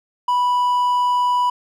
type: tone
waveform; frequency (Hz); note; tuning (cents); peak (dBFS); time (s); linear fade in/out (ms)
triangle; 985; B5; -5; -13; 0.28-1.5; 5
effects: none